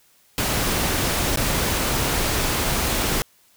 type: noise with dropouts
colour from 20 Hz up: pink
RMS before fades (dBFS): -22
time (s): 0.38-3.22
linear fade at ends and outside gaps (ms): 0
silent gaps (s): 1.359-1.373
effects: white hiss -58 dBFS RMS until 3.56 s